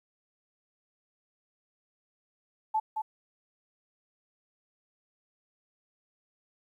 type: tone with echo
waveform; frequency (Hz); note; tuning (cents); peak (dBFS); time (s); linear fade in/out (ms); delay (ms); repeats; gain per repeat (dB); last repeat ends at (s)
sine; 870; A5; -20; -24; 2.74-2.8; 10; 220; 1; -5; 3.02
effects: 11-bit